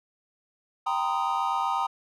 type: chord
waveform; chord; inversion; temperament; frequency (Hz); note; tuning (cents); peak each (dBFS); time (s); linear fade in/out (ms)
triangle; C minor seventh; second; equal with one note detuned; 784 / 932.3 / 1020.2 / 1244.5; G5 / Bb5 / C6 / Eb6; 0 / 0 / -44 / 0; -28 / -27 / -30 / -28; 0.86-1.87; 10
effects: none